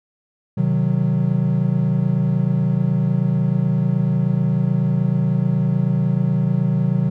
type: chord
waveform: triangle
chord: C diminished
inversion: none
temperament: equal with one note detuned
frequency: 128.79 / 155.56 / 185 Hz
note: C3 / Eb3 / Gb3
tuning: -27 / 0 / 0 cents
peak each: -18 dBFS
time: 0.57-7.1 s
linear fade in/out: 10 ms
effects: none